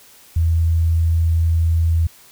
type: tone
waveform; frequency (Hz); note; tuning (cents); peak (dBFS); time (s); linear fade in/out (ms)
sine; 82.41; E2; 0; -13; 0.36-2.07; 5
effects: white hiss -47 dBFS RMS until 2.31 s